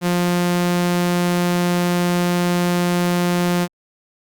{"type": "tone", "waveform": "sawtooth", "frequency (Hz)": 176.1, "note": "F3", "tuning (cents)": 15, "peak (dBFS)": -12, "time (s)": [0.01, 3.68], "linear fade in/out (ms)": 50, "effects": ["Opus 48 kbps"]}